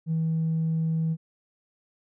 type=tone with tanh clipping; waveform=triangle; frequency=161.5 Hz; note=E3; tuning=35 cents flat; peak=-23 dBFS; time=0.06-1.17 s; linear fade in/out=50 ms; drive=5 dB; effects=none